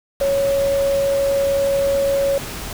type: tone in noise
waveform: sine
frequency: 554.4 Hz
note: C#5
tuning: in tune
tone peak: -15 dBFS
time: 0.21-2.38 s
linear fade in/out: 2 ms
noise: pink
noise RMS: -30 dBFS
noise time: 0.2-2.73 s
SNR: +12 dB
effects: none